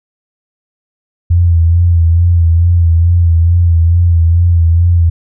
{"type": "tone with vibrato", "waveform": "sine", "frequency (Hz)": 84.9, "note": "F2", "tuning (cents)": -48, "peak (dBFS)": -5, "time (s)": [1.3, 5.1], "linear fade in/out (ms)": 10, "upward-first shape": "sine", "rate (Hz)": 2.3, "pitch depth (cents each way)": 46, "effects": []}